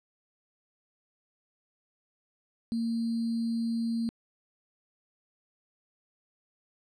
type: tone with sample-and-hold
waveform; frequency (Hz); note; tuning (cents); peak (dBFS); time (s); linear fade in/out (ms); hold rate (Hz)
sine; 230; A#3; -23; -27; 2.72-4.09; 0; 4410
effects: low-pass 7000 Hz 12 dB/octave